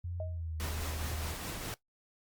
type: tone with pitch glide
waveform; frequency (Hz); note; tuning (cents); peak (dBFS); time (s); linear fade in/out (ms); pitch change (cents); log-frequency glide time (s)
sine; 87.31 to 78.23; F2 to D#2; 0 to +10; -36; 0.04-1.34; 5; -190; 0.24-0.6
type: tone with exponential decay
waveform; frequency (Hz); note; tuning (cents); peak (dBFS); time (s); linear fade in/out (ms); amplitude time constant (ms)
sine; 629; D#5; +19; -35; 0.2-0.41; 2; 45
type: noise with tremolo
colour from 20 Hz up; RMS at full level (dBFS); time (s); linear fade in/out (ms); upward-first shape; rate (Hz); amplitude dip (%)
pink; -39; 0.6-1.74; 0; triangle; 4.8; 30
effects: noise-tail reverb RT60 0.1 s tail -17 dB re dry + Opus 48 kbps